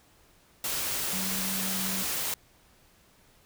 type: tone in noise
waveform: sine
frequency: 190.4 Hz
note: F#3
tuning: 50 cents sharp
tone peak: -35 dBFS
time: 1.13-2.03 s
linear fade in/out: 2 ms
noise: white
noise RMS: -31 dBFS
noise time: 0.64-2.34 s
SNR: -7 dB
effects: pink hiss -61 dBFS RMS until 3.45 s